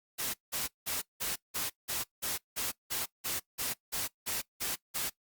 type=noise bursts; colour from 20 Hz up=white; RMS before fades=-34 dBFS; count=15; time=0.18-5.1 s; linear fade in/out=20 ms; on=160 ms; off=180 ms; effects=noise-tail reverb RT60 0.1 s tail -19 dB re dry + Opus 48 kbps